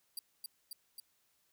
10% pulse tone with echo, 4727 Hz, D8, 10 cents sharp, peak -32 dBFS, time 0.17-0.19 s, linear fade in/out 2 ms, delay 270 ms, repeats 3, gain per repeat -2 dB, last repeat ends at 1 s, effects white hiss -75 dBFS RMS until 1.52 s

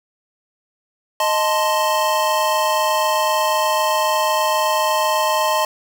square chord, A diminished, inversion second, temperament equal, 622.3 / 880 / 1046.5 Hz, Eb5 / A5 / C6, 0 / 0 / 0 cents, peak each -21 dBFS, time 1.2-5.65 s, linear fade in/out 2 ms, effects none

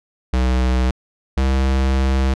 square tone pair in turn, 63.3 / 66.24 Hz, B1 / C2, +43 / +22 cents, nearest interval minor second, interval 79 cents, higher second, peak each -15 dBFS, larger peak neither, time 0.33-0.91 / 1.37-2.34 s, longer second, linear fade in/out 5 ms, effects low-pass 6000 Hz 12 dB/octave

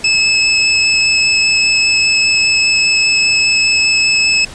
25% pulse tone with vibrato, 2600 Hz, E7, 24 cents flat, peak -6 dBFS, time 0.04-4.45 s, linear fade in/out 5 ms, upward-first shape triangle, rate 5 Hz, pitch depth 10 cents each way, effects pink hiss -33 dBFS RMS until 4.54 s + resampled to 22050 Hz

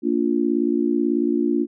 sine chord, Bb major, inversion none, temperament just, 233.1 / 291.4 / 349.6 Hz, Bb3 / D4 / F4, 0 / -13 / +2 cents, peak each -23 / -21 / -22 dBFS, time 0.02-1.67 s, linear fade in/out 50 ms, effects none

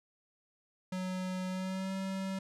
square tone with pitch glide, 185 to 191.75 Hz, F#3 to G3, 0 to -38 cents, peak -35 dBFS, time 0.92-2.39 s, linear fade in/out 5 ms, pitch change +62 cents, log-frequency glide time 1.48-1.93 s, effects low-pass 9000 Hz 12 dB/octave

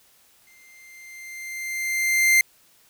45% pulse tone with exponential growth, 2093 Hz, C7, in tune, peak -13 dBFS, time 0.47-2.41 s, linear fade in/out 2 ms, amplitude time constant 420 ms, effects white hiss -58 dBFS RMS until 2.89 s

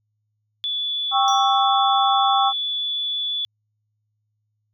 sine tone, 3449 Hz, A7, 35 cents flat, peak -22 dBFS, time 0.64-3.45 s, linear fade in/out 0 ms
sine chord, C# diminished, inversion second, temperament equal with one note detuned, 789 / 1108.7 / 1318.5 Hz, G5 / C#6 / E6, +11 / 0 / 0 cents, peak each -18 / -21 / -23 dBFS, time 1.11-2.53 s, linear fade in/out 50 ms
triangle tone with exponential decay, 5780 Hz, F#8, 41 cents flat, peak -25 dBFS, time 1.28-1.69 s, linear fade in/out 0 ms, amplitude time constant 88 ms
effects added 106 Hz sine -70 dBFS peak until 4.73 s

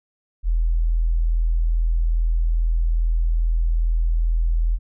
sine tone, 41.2 Hz, E1, in tune, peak -16 dBFS, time 0.43-4.79 s, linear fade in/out 50 ms, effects none

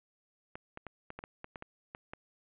clicks, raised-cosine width 0.5 ms, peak -27 dBFS, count 11, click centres 0.555 / 0.774 / 0.867 / 1.104 / 1.19 / 1.239 / 1.444 / 1.558 / 1.624 / 1.949 / 2.135 s, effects resampled to 8000 Hz + 11-bit

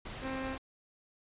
pink noise, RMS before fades -43 dBFS, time 0.05-0.58 s, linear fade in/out 5 ms
harmonic tone, 264.1 Hz, C4, 16 cents sharp, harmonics 1 / 2 / 3 / 4 / 5 / 6 / 7 / 8 / 9 / 10, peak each -38 / -41 / -47 / -46 / -52 / -48 / -50 / -56 / -53 / -54 dBFS, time 0.21-0.58 s, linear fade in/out 50 ms
effects resampled to 8000 Hz

